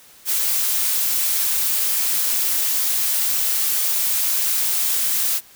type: noise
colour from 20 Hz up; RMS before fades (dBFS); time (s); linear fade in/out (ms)
blue; -20; 0.25-5.41; 50
effects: white hiss -48 dBFS RMS until 5.55 s